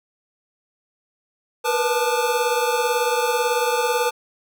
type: tone cluster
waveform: square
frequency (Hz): 476.9 / 495 / 876 / 1206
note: A#4 / B4 / A5 / D6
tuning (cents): +39 / +4 / -8 / +46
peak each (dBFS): -25 / -24 / -24 / -29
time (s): 1.64-4.11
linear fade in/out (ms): 20
effects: none